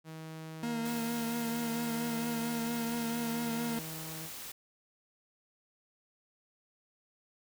sawtooth tone with tremolo, 159.4 Hz, D#3, 42 cents sharp, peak -38 dBFS, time 0.04-4.3 s, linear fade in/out 50 ms, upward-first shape sine, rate 0.6 Hz, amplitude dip 30%
40% pulse tone with vibrato, 233.1 Hz, A#3, in tune, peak -32 dBFS, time 0.63-3.79 s, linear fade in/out 2 ms, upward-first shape triangle, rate 4.4 Hz, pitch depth 30 cents each way
white noise, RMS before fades -44 dBFS, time 0.85-4.52 s, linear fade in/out 5 ms
effects none

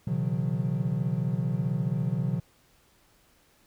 triangle tone cluster, 122.9 / 137.9 / 156.8 / 181.1 Hz, B2 / C#3 / D#3 / F#3, -8 / -9 / +14 / -37 cents, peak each -29 dBFS, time 0.07-2.4 s, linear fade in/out 5 ms, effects pink hiss -63 dBFS RMS until 3.66 s

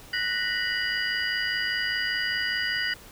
sine tone cluster, 1480 / 1860 / 1965 / 2933 / 4800 Hz, F#6 / A#6 / B6 / F#7 / D8, 0 / -4 / -9 / -16 / +37 cents, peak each -31 / -30 / -32 / -32 / -33 dBFS, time 0.13-2.94 s, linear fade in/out 5 ms, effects pink hiss -48 dBFS RMS until 3.11 s

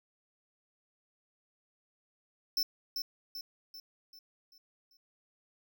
square tone with echo, 5320 Hz, E8, 15 cents sharp, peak -28 dBFS, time 2.57-2.63 s, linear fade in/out 2 ms, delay 390 ms, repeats 6, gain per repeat -6 dB, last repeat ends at 4.97 s, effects none

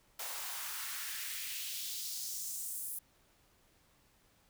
white noise with high-pass filter sweep, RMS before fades -41 dBFS, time 0.19-2.99 s, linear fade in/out 5 ms, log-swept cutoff 650 to 11000 Hz, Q 1.7, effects pink hiss -69 dBFS RMS until 4.49 s

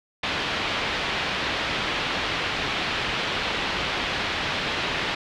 white low-pass noise, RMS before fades -27 dBFS, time 0.23-5.15 s, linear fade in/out 5 ms, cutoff 3600 Hz, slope 24 dB/octave, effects none

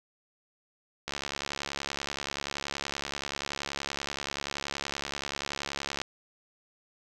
click train, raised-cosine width 0.2 ms, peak -15 dBFS, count 349, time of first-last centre 1.08-6.016 s, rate 70.5 Hz, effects none

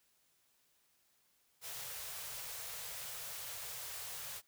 white band-stop noise, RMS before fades -45 dBFS, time 1.61-4.42 s, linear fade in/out 50 ms, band 170 to 420 Hz, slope 96 dB/octave, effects white hiss -74 dBFS RMS until 4.47 s

